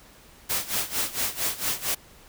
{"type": "noise with tremolo", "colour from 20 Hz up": "white", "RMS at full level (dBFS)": -25, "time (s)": [0.49, 1.95], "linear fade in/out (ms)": 10, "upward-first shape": "sine", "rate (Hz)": 4.4, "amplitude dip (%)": 85, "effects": ["pink hiss -52 dBFS RMS until 2.28 s"]}